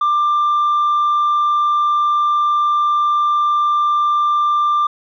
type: tone with tanh clipping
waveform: sine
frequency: 1187 Hz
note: D6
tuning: 18 cents sharp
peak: -13 dBFS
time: 0.01-4.87 s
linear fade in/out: 5 ms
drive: 1 dB
effects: none